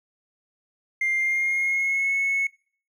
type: tone with pitch glide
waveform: triangle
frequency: 2100 to 2197 Hz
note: C7 to C#7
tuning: +6 to -16 cents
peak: -18 dBFS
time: 1.01-2.47 s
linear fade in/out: 5 ms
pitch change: +78 cents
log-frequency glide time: 1.16-2.14 s
effects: noise-tail reverb RT60 0.5 s tail -26 dB re dry + tanh soft clip ceiling -17 dBFS